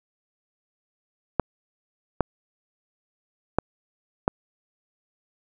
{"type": "clicks", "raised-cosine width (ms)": 1, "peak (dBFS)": -5, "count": 4, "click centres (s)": [1.397, 2.207, 3.586, 4.279], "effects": []}